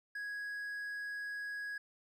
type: tone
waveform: triangle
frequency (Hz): 1661.2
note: G#6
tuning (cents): 0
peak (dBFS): -37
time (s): 0.15-1.78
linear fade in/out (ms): 5
effects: none